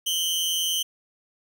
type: tone pair together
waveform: sawtooth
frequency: 2960 / 3130 Hz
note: F#7 / G7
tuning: 0 / -3 cents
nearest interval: minor second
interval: 97 cents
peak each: -24 / -22 dBFS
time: 0.06-0.83 s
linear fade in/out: 10 ms
effects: none